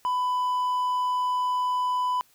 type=tone; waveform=triangle; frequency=998 Hz; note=B5; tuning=18 cents sharp; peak=-21 dBFS; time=0.05-2.21 s; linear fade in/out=0 ms; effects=white hiss -61 dBFS RMS until 2.34 s